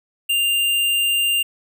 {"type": "tone", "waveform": "square", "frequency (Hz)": 2794, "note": "F7", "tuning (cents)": 0, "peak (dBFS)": -17, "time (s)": [0.29, 1.43], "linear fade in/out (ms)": 10, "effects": []}